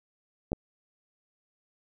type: clicks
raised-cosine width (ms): 2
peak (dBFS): -17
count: 2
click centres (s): 0.519 / 0.531
effects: none